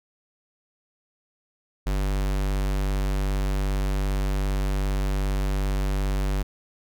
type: tone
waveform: square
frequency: 48.72 Hz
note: G1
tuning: 10 cents flat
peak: -23 dBFS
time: 1.86-6.43 s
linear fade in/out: 10 ms
effects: none